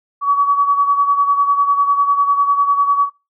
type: beating tone pair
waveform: sine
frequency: 1133 / 1143 Hz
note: C#6 / D6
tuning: +37 / -47 cents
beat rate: 10 Hz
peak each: -12 / -19 dBFS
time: 0.21-3.1 s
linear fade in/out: 50 ms
effects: noise-tail reverb RT60 0.3 s tail -23 dB re dry